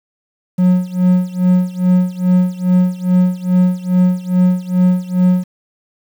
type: tone with tremolo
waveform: triangle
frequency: 181.7 Hz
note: F#3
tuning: 31 cents flat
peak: -5 dBFS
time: 0.58-5.44 s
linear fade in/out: 10 ms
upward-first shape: sine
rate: 2.4 Hz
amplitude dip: 90%
effects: 7-bit